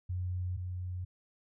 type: tone pair in turn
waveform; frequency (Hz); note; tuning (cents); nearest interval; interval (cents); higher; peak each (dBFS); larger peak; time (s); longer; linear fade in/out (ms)
sine; 90.6 / 90.6; F#2 / F#2; -36 / -36; unison; 0; neither; -32 / -35; first; 0.09-0.57 / 0.57-1.05; neither; 10
effects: none